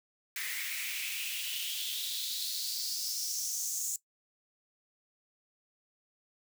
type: noise with high-pass filter sweep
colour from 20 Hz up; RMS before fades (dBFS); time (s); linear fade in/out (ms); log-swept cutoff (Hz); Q
white; -36; 0.36-3.96; 2; 1900 to 7100; 4.6
effects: noise-tail reverb RT60 0.1 s tail -18 dB re dry